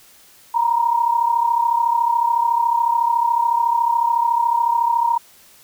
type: tone pair together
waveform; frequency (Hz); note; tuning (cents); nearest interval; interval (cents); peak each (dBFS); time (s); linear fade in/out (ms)
sine; 933 / 966.9; A#5 / B5; +1 / -37; minor second; 62; -16 / -20; 0.54-5.18; 10
effects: white hiss -49 dBFS RMS until 5.63 s